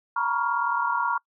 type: tone cluster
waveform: sine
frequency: 933 / 972 / 1115 / 1398 Hz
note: A#5 / B5 / C#6 / F6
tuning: +1 / -28 / +10 / +1 cents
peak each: -28 dBFS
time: 0.16-1.18 s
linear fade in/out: 5 ms
effects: noise-tail reverb RT60 0.1 s tail -26 dB re dry